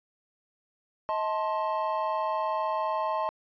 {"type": "chord", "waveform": "triangle", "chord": "A diminished", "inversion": "second", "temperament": "just", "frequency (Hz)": [633.6, 880, 1056], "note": ["Eb5", "A5", "C6"], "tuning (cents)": [31, 0, 16], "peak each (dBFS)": -29, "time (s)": [1.09, 3.29], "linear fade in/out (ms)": 0, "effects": ["resampled to 11025 Hz"]}